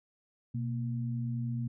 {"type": "tone pair together", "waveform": "sine", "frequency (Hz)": [123.48, 233.1], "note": ["B2", "A#3"], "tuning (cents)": [0, 0], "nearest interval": "major seventh", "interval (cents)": 1100, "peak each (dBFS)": [-32, -37], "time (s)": [0.54, 1.68], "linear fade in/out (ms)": 10, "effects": []}